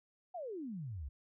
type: exponential sweep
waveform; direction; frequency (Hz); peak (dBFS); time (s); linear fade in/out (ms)
sine; down; 764 to 61.74; -40; 0.34-1.09; 10
effects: none

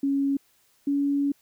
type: tone pair in turn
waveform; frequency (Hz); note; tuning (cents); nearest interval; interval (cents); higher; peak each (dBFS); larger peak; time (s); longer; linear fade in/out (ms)
sine; 277.2 / 282.5; C#4 / C#4; 0 / +33; unison; 33; second; -21; neither; 0.03-0.37 / 0.87-1.32; second; 5
effects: white hiss -64 dBFS RMS until 1.41 s

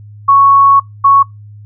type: tone pair in turn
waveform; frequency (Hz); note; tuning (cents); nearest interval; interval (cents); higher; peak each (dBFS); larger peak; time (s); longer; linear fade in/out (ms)
sine; 1108.7 / 1108.7; C#6 / C#6; 0 / 0; unison; 0; neither; -3; neither; 0.28-0.8 / 1.04-1.23; first; 10
effects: noise-tail reverb RT60 0.2 s tail -26 dB re dry + added 104 Hz sine -31 dBFS peak until 1.65 s

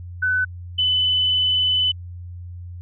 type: tone pair in turn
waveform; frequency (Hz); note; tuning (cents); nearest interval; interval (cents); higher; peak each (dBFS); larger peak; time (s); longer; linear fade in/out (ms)
sine; 1504 / 3008; F#6 / F#7; +28 / +28; octave; 1200; second; -17 / -16; second; 0.22-0.45 / 0.78-1.92; second; 10
effects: added 88 Hz sine -32 dBFS peak until 2.81 s

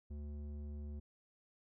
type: tone with low-pass filter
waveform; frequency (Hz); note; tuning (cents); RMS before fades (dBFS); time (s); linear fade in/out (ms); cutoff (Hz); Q
square; 73.42; D2; 0; -45; 0.1-1; 10; 300; 0.8
effects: none

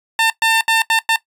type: tone bursts at uneven times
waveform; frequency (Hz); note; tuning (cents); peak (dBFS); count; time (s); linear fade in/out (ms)
15% pulse; 899; A5; +37; -6; 5; 0.19-0.3 / 0.42-0.61 / 0.68-0.82 / 0.9-0.99 / 1.09-1.16; 2
effects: noise-tail reverb RT60 0.1 s tail -17 dB re dry + resampled to 32000 Hz

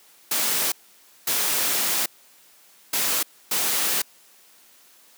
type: noise bursts at uneven times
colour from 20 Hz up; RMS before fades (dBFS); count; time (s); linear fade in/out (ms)
white; -23; 4; 0.31-0.72 / 1.27-2.06 / 2.93-3.23 / 3.51-4.02; 5
effects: white hiss -54 dBFS RMS until 5.17 s + high-pass 200 Hz 12 dB/octave

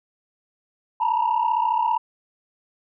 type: tone cluster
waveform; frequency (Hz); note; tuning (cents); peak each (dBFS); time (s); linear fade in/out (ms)
sine; 878 / 936 / 971; A5 / A#5 / B5; -4 / +7 / -30; -22; 1-1.98; 10
effects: tanh soft clip ceiling -13 dBFS

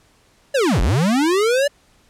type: linear two-way sweep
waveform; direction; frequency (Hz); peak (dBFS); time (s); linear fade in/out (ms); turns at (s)
square; down then up; 587.3 to 34.65 to 587.3; -15; 0.54-1.68; 10; 0.81
effects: pink hiss -56 dBFS RMS until 2.09 s + low-pass 10000 Hz 12 dB/octave

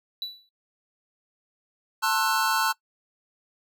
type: tone with exponential decay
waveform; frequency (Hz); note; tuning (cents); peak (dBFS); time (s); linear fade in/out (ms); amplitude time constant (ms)
triangle; 3951; B7; 0; -25; 0.22-0.49; 1; 58
type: chord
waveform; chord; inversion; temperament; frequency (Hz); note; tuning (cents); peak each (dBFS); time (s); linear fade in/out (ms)
square; F# half-diminished seventh; first; just; 888 / 1065.6 / 1332 / 1480; A5 / C6 / E6 / F#6; +16 / +31 / +18 / 0; -27 / -29 / -29 / -28; 2.02-2.73; 20
effects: noise-tail reverb RT60 0.1 s tail -21 dB re dry

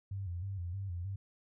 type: tone with vibrato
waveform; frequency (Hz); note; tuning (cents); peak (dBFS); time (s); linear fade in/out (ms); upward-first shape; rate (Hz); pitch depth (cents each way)
sine; 92.5; F#2; 0; -36; 0.11-1.16; 5; square; 3.2; 100
effects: none

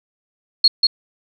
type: tone with echo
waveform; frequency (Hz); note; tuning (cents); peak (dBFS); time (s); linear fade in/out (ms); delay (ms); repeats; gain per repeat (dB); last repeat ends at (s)
sine; 4310; C#8; -49; -7; 0.64-0.68; 5; 190; 1; -3; 0.87
effects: none

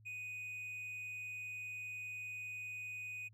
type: tone with amplitude modulation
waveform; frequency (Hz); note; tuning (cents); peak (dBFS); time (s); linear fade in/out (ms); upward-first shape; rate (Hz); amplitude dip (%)
triangle; 2490; D#7; +1; -40; 0.05-3.29; 20; sine; 275; 25
effects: added 108 Hz sine -60 dBFS peak until 3.33 s

